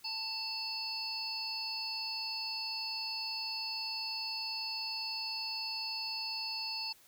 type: harmonic tone with a mistuned harmonic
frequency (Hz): 890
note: A5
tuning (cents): +20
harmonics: 1 / 3 / 5 / 6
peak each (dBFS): -46 / -45 / -38 / -41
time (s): 0.04-6.93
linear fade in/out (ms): 10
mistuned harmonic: 6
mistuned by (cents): -98
effects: white hiss -62 dBFS RMS until 7.07 s